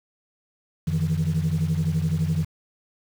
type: tone cluster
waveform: sine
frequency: 89.9 / 154.9 / 166.7 Hz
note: F#2 / D#3 / E3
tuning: -49 / -7 / +20 cents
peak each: -26 / -22 / -24 dBFS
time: 0.87-2.45 s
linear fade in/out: 10 ms
effects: tanh soft clip ceiling -16 dBFS + 7-bit